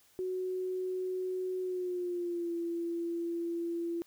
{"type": "tone with pitch glide", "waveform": "sine", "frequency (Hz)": [370, 339.3], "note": ["F#4", "F4"], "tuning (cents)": [0, -50], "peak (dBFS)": -32, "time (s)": [0.19, 4.02], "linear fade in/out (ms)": 0, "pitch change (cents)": -150, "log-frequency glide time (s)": [1.61, 2.54], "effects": ["white hiss -65 dBFS RMS until 4.06 s"]}